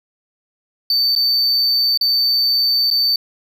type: tone with dropouts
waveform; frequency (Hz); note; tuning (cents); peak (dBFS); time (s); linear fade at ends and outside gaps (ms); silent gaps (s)
triangle; 4562; C#8; +49; -12; 0.9-3.16; 2; 1.152-1.161 / 1.975-2.011 / 2.903-2.911
effects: none